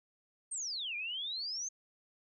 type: exponential two-way sweep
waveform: sine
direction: down then up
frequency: 8870 to 2358 to 6450 Hz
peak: -36 dBFS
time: 0.51-1.69 s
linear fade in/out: 10 ms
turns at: 0.96 s
effects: none